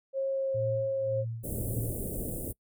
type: tone with vibrato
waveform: sine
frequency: 538 Hz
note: C5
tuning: 48 cents sharp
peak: -27 dBFS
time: 0.13-1.25 s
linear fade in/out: 50 ms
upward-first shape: triangle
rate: 1.7 Hz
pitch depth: 9 cents each way
type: tone with tremolo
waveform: sine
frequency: 114.2 Hz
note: A#2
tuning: 35 cents flat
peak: -31 dBFS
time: 0.54-2.02 s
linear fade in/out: 10 ms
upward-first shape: sine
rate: 1.8 Hz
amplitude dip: 90%
type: band-stop noise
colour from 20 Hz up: pink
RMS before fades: -35 dBFS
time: 1.43-2.53 s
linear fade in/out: 20 ms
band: 590 to 8800 Hz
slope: 48 dB/octave
effects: noise-tail reverb RT60 0.1 s tail -25 dB re dry